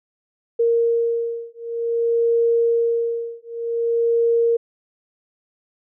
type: beating tone pair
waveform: sine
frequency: 464.9 / 465.43 Hz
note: A#4 / A#4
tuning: -5 / -3 cents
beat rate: 0.53 Hz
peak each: -20 dBFS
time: 0.59-4.57 s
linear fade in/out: 10 ms
effects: none